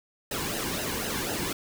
pink noise with flanger, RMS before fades -31 dBFS, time 0.31-1.53 s, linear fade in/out 5 ms, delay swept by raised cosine 0.87 to 1.61 ms, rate 4 Hz, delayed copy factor -0.7, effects none

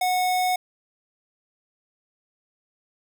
square tone, 733 Hz, F#5, 16 cents flat, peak -21 dBFS, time 0.01-0.56 s, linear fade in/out 5 ms, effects none

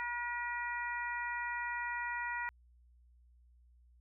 harmonic tone, 480 Hz, B4, 49 cents flat, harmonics 2 / 3 / 4 / 5, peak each -40 / -42 / -39 / -46 dBFS, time 0-2.49 s, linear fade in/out 0 ms, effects added 60 Hz sine -61 dBFS peak until 4 s

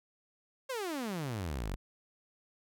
sawtooth exponential sweep, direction down, 551 to 41.2 Hz, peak -31 dBFS, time 0.69-1.76 s, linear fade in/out 10 ms, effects none

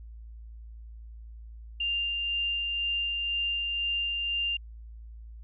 sine tone with tremolo, 2794 Hz, F7, in tune, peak -26 dBFS, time 1.8-4.57 s, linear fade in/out 5 ms, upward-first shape sine, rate 2 Hz, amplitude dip 25%, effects added 56 Hz sine -42 dBFS peak until 5.43 s

